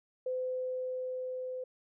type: tone with level ramp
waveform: sine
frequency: 510 Hz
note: C5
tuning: 44 cents flat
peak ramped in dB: -31 to -36 dBFS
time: 0.26-1.64 s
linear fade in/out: 5 ms
effects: none